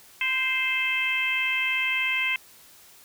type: harmonic tone with a mistuned harmonic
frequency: 523.3 Hz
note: C5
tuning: in tune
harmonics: 2 / 3 / 4 / 5 / 6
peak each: -37 / -36 / -26 / -26 / -33 dBFS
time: 0.21-2.36 s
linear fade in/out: 2 ms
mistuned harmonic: 2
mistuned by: -30 cents
effects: white hiss -52 dBFS RMS until 3.04 s